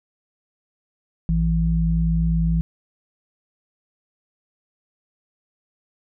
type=tone pair together; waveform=sine; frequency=56.15 / 164.81 Hz; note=A1 / E3; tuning=+36 / 0 cents; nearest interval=octave + perfect fifth; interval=1864 cents; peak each=-20 / -19 dBFS; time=1.29-2.61 s; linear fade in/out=0 ms; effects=none